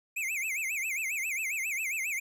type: tone with vibrato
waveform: square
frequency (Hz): 2345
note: D7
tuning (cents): -3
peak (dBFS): -31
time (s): 0.16-2.2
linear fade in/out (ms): 10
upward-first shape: sine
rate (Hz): 7.4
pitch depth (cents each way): 220
effects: none